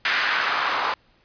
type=noise with band-pass filter sweep; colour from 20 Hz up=white; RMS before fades=-23 dBFS; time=0.05-0.94 s; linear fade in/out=2 ms; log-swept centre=1800 to 950 Hz; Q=1.9; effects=pink hiss -60 dBFS RMS until 1.24 s + resampled to 11025 Hz